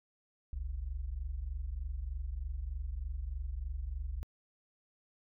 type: tone pair together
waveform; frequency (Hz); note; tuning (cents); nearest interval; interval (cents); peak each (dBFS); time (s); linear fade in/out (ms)
sine; 45.73 / 69; F#1 / C#2; -20 / -7; perfect fifth; 713; -38 / -37; 0.53-4.23; 0
effects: tanh soft clip ceiling -29 dBFS